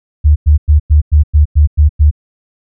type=tone bursts; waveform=sine; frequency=74.8 Hz; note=D2; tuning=32 cents sharp; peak=-3 dBFS; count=9; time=0.24-2.112 s; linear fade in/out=20 ms; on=120 ms; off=99 ms; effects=none